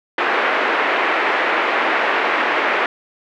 white band-pass noise, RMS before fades -18 dBFS, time 0.18-2.86 s, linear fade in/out 2 ms, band 320 to 2200 Hz, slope 24 dB/octave, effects none

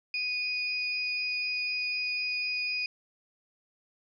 sine tone pair together, 2476 / 4952 Hz, D#7 / D#8, -9 / -9 cents, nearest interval octave, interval 1200 cents, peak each -30 / -34 dBFS, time 0.14-2.86 s, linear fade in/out 2 ms, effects none

